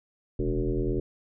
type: tone with frequency modulation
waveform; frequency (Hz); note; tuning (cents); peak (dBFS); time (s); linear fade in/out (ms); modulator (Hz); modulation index
sine; 207.7; G#3; 0; -24; 0.39-1; 5; 81.1; 2.9
effects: none